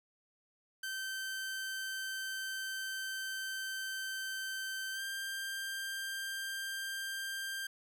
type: tone with pitch glide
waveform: sawtooth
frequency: 1549 to 1584.3 Hz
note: G6 to G6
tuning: -21 to +18 cents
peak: -34 dBFS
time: 0.83-7.67 s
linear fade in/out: 5 ms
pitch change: +39 cents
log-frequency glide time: 4.93-5.01 s
effects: none